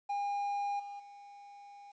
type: tone with level steps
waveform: triangle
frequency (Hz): 810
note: G#5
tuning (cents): -43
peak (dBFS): -30 / -40 / -48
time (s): 0.09-1.92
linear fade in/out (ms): 10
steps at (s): 0.79 / 0.99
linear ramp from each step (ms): 10
effects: resampled to 16000 Hz + 11-bit